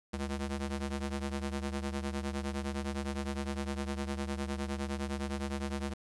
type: ring-modulated tone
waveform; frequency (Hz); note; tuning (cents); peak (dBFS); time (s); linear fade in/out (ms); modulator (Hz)
sawtooth; 138.59; C#3; 0; -27; 0.13-5.94; 10; 64.4
effects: resampled to 24000 Hz + 10-bit